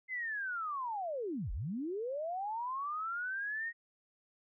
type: linear two-way sweep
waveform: sine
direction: down then up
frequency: 2083 to 34.24 to 1884 Hz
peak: -35 dBFS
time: 0.08-3.73 s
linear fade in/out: 50 ms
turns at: 1.52 s
effects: none